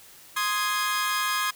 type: chord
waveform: sawtooth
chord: Ab major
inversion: first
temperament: equal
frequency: 1046.5 / 1244.5 / 1661.2 Hz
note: C6 / Eb6 / Ab6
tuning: 0 / 0 / 0 cents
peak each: -25 dBFS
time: 0.36-1.51 s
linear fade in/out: 10 ms
effects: white hiss -50 dBFS RMS until 1.55 s